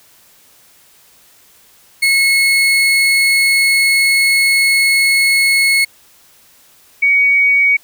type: tone pair in turn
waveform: 35% pulse / sine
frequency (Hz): 2183 / 2248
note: C#7 / C#7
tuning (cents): -27 / +24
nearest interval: minor second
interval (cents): 51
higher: second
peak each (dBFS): -8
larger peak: neither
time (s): 2.02-5.85 / 7.02-7.77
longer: first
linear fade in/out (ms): 10
effects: white hiss -48 dBFS RMS until 7.83 s